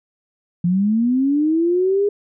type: linear sweep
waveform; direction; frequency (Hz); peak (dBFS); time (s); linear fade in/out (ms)
sine; up; 169.5 to 413.8; -14; 0.64-2.09; 5
effects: none